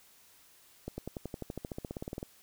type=accelerating click train; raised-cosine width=2 ms; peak=-24 dBFS; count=20; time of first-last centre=0.88-2.229 s; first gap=100 ms; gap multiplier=0.96; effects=white hiss -61 dBFS RMS until 2.42 s